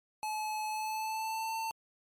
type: tone with pitch glide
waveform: square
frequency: 859 to 896 Hz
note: A5 to A5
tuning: -42 to +31 cents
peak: -34 dBFS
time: 0.23-1.71 s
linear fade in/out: 0 ms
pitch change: +73 cents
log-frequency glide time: 0.68-1.56 s
effects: MP3 64 kbps